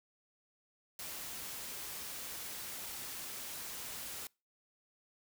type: noise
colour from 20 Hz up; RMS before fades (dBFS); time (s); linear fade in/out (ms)
white; -44; 0.99-4.27; 2
effects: noise-tail reverb RT60 0.3 s tail -26 dB re dry